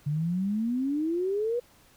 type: exponential sweep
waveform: sine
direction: up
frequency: 142.5 to 493.9 Hz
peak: -25 dBFS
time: 0.06-1.6 s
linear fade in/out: 10 ms
effects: pink hiss -59 dBFS RMS until 1.96 s